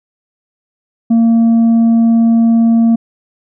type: tone with tanh clipping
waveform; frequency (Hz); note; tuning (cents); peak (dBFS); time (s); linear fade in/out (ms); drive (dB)
sine; 229.4; A#3; -28; -7; 1.1-2.96; 10; 3
effects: none